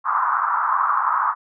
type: band-pass noise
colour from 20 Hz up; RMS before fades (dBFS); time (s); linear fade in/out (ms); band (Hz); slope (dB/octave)
pink; -20; 0.04-1.35; 50; 990 to 1300; 48
effects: none